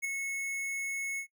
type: tone with ADSR envelope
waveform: square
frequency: 2192 Hz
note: C#7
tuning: 20 cents flat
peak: -29 dBFS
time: 0.02-1.27 s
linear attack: 27 ms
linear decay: 7 ms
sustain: -5 dB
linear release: 86 ms
effects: noise-tail reverb RT60 0.1 s tail -19 dB re dry